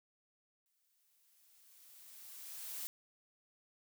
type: noise with exponential growth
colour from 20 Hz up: blue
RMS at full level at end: -42 dBFS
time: 0.66-2.87 s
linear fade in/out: 0 ms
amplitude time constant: 480 ms
effects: none